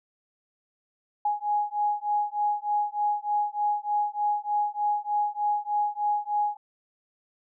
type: beating tone pair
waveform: sine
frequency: 830 / 833.3 Hz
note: G#5 / G#5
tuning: -1 / +6 cents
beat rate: 3.3 Hz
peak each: -27 dBFS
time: 1.25-6.57 s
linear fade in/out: 5 ms
effects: none